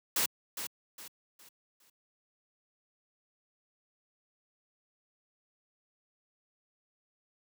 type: noise with echo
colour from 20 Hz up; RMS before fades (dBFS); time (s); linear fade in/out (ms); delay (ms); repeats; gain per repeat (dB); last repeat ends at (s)
white; -29; 0.16-0.26; 5; 410; 4; -9; 1.9
effects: high-pass 150 Hz 12 dB/octave